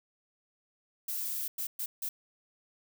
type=noise bursts at uneven times; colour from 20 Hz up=violet; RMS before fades=-35 dBFS; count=4; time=1.08-1.48 / 1.58-1.67 / 1.79-1.86 / 2.02-2.09 s; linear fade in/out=5 ms; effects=none